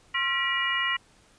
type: tone cluster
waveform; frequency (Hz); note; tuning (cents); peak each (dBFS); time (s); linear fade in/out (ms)
sine; 1061 / 1369 / 1938 / 2362 / 2885; C6 / F6 / B6 / D7 / F#7; +24 / -35 / -33 / +9 / -44; -32 / -34 / -27 / -33 / -30; 0.14-0.97; 10
effects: pink hiss -59 dBFS RMS until 1.38 s + resampled to 22050 Hz